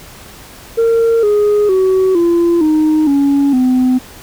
sine tone with pitch steps, 458.7 / 415.8 / 376.9 / 341.7 / 309.7 / 280.7 / 254.5 Hz, A#4 / G#4 / F#4 / F4 / D#4 / C#4 / C4, -28 / +2 / +32 / -38 / -8 / +22 / -48 cents, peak -6 dBFS, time 0.77-3.99 s, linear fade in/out 20 ms, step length 460 ms, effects tanh soft clip ceiling -7 dBFS + pink hiss -36 dBFS RMS until 4.22 s

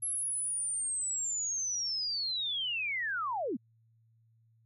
sine linear sweep, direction down, 11175 to 196 Hz, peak -31 dBFS, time 0.02-3.57 s, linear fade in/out 10 ms, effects added 113 Hz sine -64 dBFS peak until 4.65 s

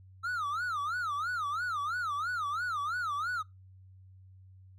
triangle tone with vibrato, 1300 Hz, E6, 24 cents flat, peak -29 dBFS, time 0.23-3.43 s, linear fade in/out 20 ms, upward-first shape sine, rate 3 Hz, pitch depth 230 cents each way, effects noise-tail reverb RT60 0.2 s tail -24 dB re dry + added 94 Hz sine -52 dBFS peak until 4.78 s

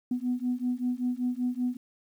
sine beating tone pair, 245.5 / 250.7 Hz, B3 / B3, -10 / +26 cents, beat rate 5.2 Hz, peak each -29 dBFS, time 0.11-1.77 s, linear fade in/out 5 ms, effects tanh soft clip ceiling -20 dBFS + 10-bit

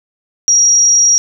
sine tone, 5690 Hz, F8, 31 cents sharp, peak -6 dBFS, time 0.48-1.18 s, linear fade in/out 0 ms, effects 7-bit

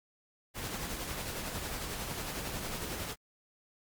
pink noise with tremolo, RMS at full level -37 dBFS, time 0.54-3.16 s, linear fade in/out 50 ms, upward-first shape sine, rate 11 Hz, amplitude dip 35%, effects Opus 48 kbps

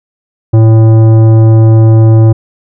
triangle tone with tanh clipping, 111.5 Hz, A2, 23 cents sharp, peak -3 dBFS, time 0.53-2.33 s, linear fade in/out 10 ms, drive 17 dB, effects none

